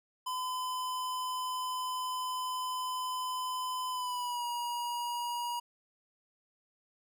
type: tone with pitch glide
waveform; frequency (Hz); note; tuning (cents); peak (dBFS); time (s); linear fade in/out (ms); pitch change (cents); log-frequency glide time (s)
square; 1014 to 957.1; B5 to A#5; +45 to +45; -34; 0.26-5.6; 10; -100; 3.9-4.46
effects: none